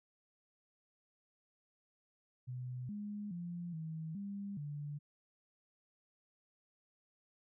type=tone with pitch steps; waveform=sine; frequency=125.6 / 206.8 / 173.5 / 159.7 / 200.1 / 146.2 Hz; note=B2 / G#3 / F3 / D#3 / G3 / D3; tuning=+30 / -7 / -11 / +45 / +36 / -7 cents; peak=-40 dBFS; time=2.47-4.99 s; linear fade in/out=20 ms; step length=420 ms; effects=none